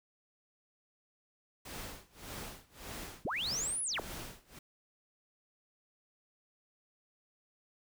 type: noise with tremolo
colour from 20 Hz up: pink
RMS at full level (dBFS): -43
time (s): 1.65-4.59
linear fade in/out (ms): 5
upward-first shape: sine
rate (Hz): 1.7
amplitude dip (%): 95
type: linear two-way sweep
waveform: sine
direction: up then down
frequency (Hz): 90.7 to 10548 to 261.9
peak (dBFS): -33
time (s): 3.25-4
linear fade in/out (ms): 0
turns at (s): 3.82
effects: none